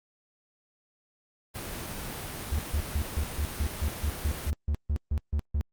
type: noise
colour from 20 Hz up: pink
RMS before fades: -37 dBFS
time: 1.54-4.51 s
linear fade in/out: 20 ms
type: tone bursts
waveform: triangle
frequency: 73.42 Hz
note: D2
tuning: in tune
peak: -22 dBFS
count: 15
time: 2.52-5.61 s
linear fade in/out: 0 ms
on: 66 ms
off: 150 ms
effects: Opus 32 kbps